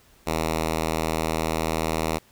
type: tone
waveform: 5% pulse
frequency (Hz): 80.1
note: E2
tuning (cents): -49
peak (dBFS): -12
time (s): 0.26-2.19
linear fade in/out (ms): 20
effects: pink hiss -57 dBFS RMS until 2.31 s